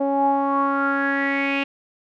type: tone with low-pass filter sweep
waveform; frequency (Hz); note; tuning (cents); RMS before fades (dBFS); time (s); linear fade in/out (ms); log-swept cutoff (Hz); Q
sawtooth; 277.2; C#4; 0; -21; 0-1.64; 10; 670 to 2700; 7.7
effects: none